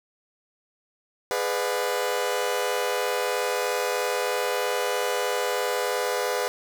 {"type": "chord", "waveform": "sawtooth", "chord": "G# diminished seventh", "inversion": "none", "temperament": "just", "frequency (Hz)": [415.3, 498.4, 598, 717.6], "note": ["G#4", "B4", "D5", "F5"], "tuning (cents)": [0, 16, 31, 47], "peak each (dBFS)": [-26, -23, -28, -29], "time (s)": [1.31, 6.48], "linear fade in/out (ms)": 0, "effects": ["9-bit"]}